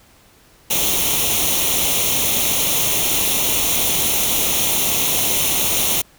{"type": "noise with comb filter", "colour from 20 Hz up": "white", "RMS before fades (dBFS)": -18, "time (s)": [0.7, 6.02], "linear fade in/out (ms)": 10, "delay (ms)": 0.31, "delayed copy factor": 0.7, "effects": ["pink hiss -51 dBFS RMS until 6.18 s"]}